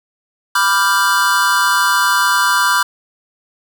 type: chord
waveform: square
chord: G dominant seventh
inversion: first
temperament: equal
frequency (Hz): 987.8 / 1174.7 / 1396.9 / 1568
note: B5 / D6 / F6 / G6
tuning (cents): 0 / 0 / 0 / 0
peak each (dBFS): -18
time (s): 0.55-2.83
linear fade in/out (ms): 5
effects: none